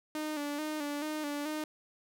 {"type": "tone with vibrato", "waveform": "sawtooth", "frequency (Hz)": 298.4, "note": "D4", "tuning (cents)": 28, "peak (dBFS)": -30, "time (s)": [0.15, 1.64], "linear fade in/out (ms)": 2, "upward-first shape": "square", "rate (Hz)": 2.3, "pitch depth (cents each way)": 49, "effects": []}